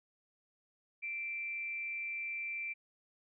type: tone with amplitude modulation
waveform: sine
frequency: 2349 Hz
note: D7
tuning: in tune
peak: -35 dBFS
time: 1.02-2.74 s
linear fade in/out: 20 ms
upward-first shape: sine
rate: 261 Hz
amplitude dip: 35%
effects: none